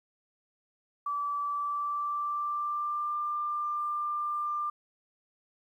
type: tone with pitch glide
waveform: sine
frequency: 1156 to 1191.9 Hz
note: D6 to D6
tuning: -28 to +25 cents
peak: -29 dBFS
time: 1.06-4.7 s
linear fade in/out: 5 ms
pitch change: +53 cents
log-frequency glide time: 1.41-3.15 s
effects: 11-bit